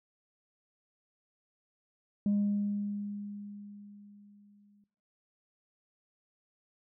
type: tone with exponential decay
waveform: sine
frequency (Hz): 204.3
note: G#3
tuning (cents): -28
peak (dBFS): -23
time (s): 2.26-4.84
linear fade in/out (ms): 2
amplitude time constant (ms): 560
effects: noise-tail reverb RT60 0.5 s tail -17 dB re dry + tanh soft clip ceiling -23 dBFS